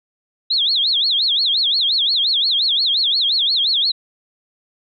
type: tone with vibrato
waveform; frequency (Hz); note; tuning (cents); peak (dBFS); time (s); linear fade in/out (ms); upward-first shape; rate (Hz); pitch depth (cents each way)
sine; 3747; A#7; +8; -14; 0.5-3.92; 10; sine; 5.7; 270
effects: none